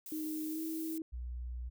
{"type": "noise", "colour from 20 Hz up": "violet", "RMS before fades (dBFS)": -46, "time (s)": [0.06, 0.98], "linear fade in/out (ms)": 2}
{"type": "tone with pitch glide", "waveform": "sine", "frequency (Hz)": [311.1, 320.6], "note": ["D#4", "E4"], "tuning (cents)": [0, -48], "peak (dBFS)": -36, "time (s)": [0.12, 1.02], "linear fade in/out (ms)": 2, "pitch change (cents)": 52, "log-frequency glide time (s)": [0.48, 0.63]}
{"type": "tone", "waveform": "sine", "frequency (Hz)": 60.9, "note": "B1", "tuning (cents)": -24, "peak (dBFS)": -38, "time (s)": [1.12, 1.7], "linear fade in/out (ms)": 20}
{"effects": []}